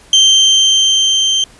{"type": "tone with level ramp", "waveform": "35% pulse", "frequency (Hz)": 3136, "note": "G7", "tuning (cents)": 0, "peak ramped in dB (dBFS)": [-3, -9], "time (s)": [0.13, 1.44], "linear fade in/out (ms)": 2, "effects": ["pink hiss -43 dBFS RMS until 1.59 s", "resampled to 24000 Hz"]}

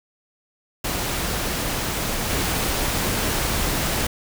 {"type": "noise with level steps", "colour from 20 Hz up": "pink", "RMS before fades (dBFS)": [-25, -23], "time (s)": [0.84, 4.07], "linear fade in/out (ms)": 5, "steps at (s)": 2.29, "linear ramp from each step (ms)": 10, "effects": []}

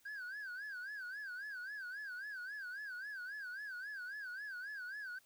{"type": "tone with vibrato", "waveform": "sine", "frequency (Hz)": 1577, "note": "G6", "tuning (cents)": 10, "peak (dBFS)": -40, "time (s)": [0.05, 5.19], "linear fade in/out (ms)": 10, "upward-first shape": "sine", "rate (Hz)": 3.7, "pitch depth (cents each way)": 150, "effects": ["tanh soft clip ceiling -42 dBFS", "white hiss -70 dBFS RMS until 5.25 s"]}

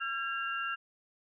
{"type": "tone cluster", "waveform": "sine", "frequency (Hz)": [1361, 1626, 2782], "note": ["F6", "G#6", "F7"], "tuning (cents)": [-45, -37, -7], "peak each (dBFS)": [-35, -37, -39], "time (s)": [0, 0.76], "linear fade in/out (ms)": 20, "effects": []}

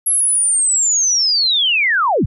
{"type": "linear sweep", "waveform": "sine", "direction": "down", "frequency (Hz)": [11280, 50.1], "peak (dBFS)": -12, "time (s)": [0.06, 2.26], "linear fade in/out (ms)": 10, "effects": []}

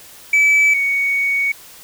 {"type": "tone pair in turn", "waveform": "sine", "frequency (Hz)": [2300, 2233], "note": ["D7", "C#7"], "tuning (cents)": [-37, 12], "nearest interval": "minor second", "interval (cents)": 51, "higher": "first", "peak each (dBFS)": [-7, -14], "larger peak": "first", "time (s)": [[0.33, 0.74], [0.74, 1.52]], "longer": "second", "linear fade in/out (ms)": 5, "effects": ["tanh soft clip ceiling -9 dBFS", "white hiss -41 dBFS RMS until 1.83 s"]}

